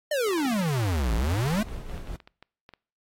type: exponential two-way sweep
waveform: square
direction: down then up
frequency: 622.3 to 52 to 228.7 Hz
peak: -24 dBFS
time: 0.11-1.63 s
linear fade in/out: 5 ms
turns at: 1.14 s
type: noise with tremolo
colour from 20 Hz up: brown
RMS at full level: -34 dBFS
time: 1.08-2.16 s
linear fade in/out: 0 ms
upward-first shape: triangle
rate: 4.9 Hz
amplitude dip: 55%
type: clicks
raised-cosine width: 0.3 ms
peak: -30 dBFS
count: 10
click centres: 1.599 / 1.686 / 1.897 / 1.978 / 2.073 / 2.202 / 2.275 / 2.426 / 2.691 / 2.737 s
effects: noise-tail reverb RT60 0.5 s tail -25 dB re dry + AAC 48 kbps